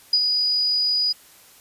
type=tone with ADSR envelope; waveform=sine; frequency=4927 Hz; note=D#8; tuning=18 cents flat; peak=-13 dBFS; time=0.13-1.13 s; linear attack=4 ms; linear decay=59 ms; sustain=-5 dB; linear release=15 ms; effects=white hiss -50 dBFS RMS until 1.6 s + resampled to 32000 Hz